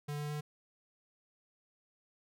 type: tone with pitch steps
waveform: square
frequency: 146.6 / 147.79 / 148.99 Hz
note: D3 / D3 / D3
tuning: -3 / +11 / +25 cents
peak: -37 dBFS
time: 0.08-0.41 s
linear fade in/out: 10 ms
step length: 110 ms
effects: none